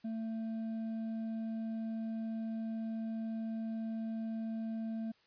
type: tone with hard clipping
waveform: sine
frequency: 223.5 Hz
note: A3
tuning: 27 cents sharp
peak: -37 dBFS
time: 0.04-5.12 s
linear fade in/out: 10 ms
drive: 4 dB
effects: white hiss -69 dBFS RMS until 5.26 s + resampled to 11025 Hz